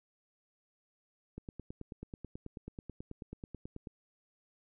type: click train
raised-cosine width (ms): 3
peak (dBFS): -30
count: 24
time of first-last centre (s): 1.38-3.872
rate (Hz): 9.23
effects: none

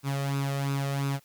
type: tone with flanger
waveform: sawtooth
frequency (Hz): 138.9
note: C#3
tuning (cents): +4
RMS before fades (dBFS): -29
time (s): 0.03-1.2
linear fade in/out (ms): 50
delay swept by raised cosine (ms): 0.78 to 1.64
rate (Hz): 2.9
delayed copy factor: +0.6
effects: white hiss -62 dBFS RMS until 1.24 s

